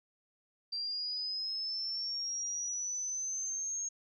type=linear sweep; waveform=sine; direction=up; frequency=4699 to 6540 Hz; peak=-34 dBFS; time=0.72-3.89 s; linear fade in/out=10 ms; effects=none